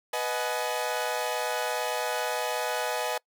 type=chord; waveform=sawtooth; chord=G# minor seventh; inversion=first; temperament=equal with one note detuned; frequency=493.9 / 622.3 / 740 / 849 Hz; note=B4 / D#5 / F#5 / G#5; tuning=0 / 0 / 0 / +38 cents; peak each=-29 / -29 / -32 / -29 dBFS; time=0.13-3.18 s; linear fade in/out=5 ms; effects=noise-tail reverb RT60 0.1 s tail -25 dB re dry